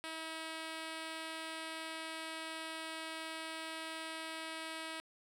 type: tone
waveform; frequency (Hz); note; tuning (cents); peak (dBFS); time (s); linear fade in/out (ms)
5% pulse; 321.4; E4; -44; -30; 0.04-5; 0
effects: low-pass 11000 Hz 12 dB/octave

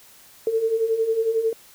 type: beating tone pair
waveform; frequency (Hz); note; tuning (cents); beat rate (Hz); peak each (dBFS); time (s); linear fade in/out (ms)
sine; 440.4 / 451.4; A4 / A4; +2 / +44; 11; -26 / -20; 0.47-1.53; 2
effects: white hiss -50 dBFS RMS until 1.74 s

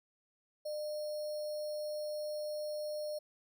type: tone with sample-and-hold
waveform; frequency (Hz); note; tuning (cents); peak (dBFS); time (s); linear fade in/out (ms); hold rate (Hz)
sine; 603; D5; +46; -36; 0.65-3.19; 10; 4900
effects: none

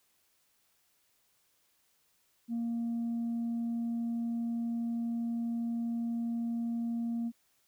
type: tone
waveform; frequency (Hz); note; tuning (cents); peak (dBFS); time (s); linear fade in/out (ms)
sine; 233.1; A#3; 0; -29; 2.48-7.32; 50
effects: tanh soft clip ceiling -29 dBFS + white hiss -72 dBFS RMS until 7.67 s

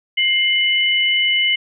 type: tone pair together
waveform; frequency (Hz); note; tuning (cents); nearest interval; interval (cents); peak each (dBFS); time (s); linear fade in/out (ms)
sine; 2111 / 2975; C7 / F#7; +15 / +9; tritone; 594; -17 / -16; 0.17-1.56; 10
effects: none

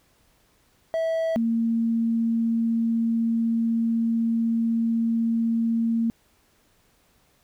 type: tone pair in turn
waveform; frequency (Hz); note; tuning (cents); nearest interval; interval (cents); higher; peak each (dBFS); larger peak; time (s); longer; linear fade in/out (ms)
triangle / sine; 652 / 229; E5 / A#3; -19 / -31; octave + tritone; 1812; first; -20; neither; 0.94-1.36 / 1.36-6.1; second; 0
effects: pink hiss -63 dBFS RMS until 7.43 s

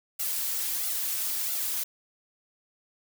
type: noise with flanger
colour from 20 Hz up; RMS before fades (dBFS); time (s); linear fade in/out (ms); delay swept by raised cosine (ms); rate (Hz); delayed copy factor
blue; -30; 0.19-1.84; 10; 1.4 to 4.6; 1.5; +0.95
effects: none

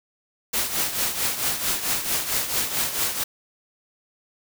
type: noise with tremolo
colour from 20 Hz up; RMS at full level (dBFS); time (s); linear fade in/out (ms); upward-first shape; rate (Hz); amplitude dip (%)
white; -22; 0.53-3.24; 10; triangle; 4.5; 70
effects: none

